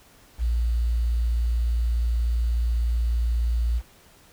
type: tone with quantisation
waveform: sine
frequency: 58.27 Hz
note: A#1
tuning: in tune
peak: -20 dBFS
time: 0.38-3.82 s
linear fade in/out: 50 ms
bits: 8
effects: pink hiss -54 dBFS RMS until 4.32 s